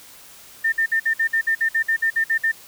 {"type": "tone bursts", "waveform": "sine", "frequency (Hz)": 1804, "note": "A6", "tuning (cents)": 43, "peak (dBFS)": -16, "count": 14, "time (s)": [0.64, 2.518], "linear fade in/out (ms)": 10, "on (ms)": 84, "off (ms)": 54, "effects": ["white hiss -45 dBFS RMS until 2.67 s"]}